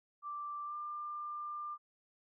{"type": "tone with pitch glide", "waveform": "sine", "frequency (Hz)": [1174.7, 1193.9], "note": ["D6", "D6"], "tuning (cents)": [0, 28], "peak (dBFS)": -39, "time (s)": [0.22, 1.78], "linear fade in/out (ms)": 50, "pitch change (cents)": 28, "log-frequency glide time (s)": [0.65, 0.75], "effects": []}